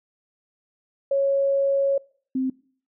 sine tone pair in turn, 552 / 261.1 Hz, C#5 / C4, -7 / -3 cents, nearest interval octave + minor second, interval 1296 cents, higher first, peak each -18 / -21 dBFS, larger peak first, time 1.11-1.98 / 2.35-2.5 s, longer first, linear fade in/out 5 ms, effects noise-tail reverb RT60 0.5 s tail -23 dB re dry

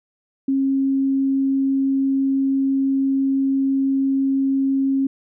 sine tone, 270.6 Hz, C#4, 42 cents flat, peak -16 dBFS, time 0.48-5.07 s, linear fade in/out 5 ms, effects none

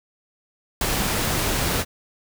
pink noise with ADSR envelope, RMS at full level -20 dBFS, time 0.81-1.85 s, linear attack 3 ms, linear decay 6 ms, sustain -3 dB, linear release 46 ms, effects none

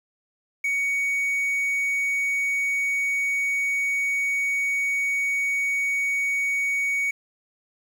triangle tone with quantisation, 2240 Hz, C#7, 18 cents sharp, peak -20 dBFS, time 0.64-7.11 s, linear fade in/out 5 ms, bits 8, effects none

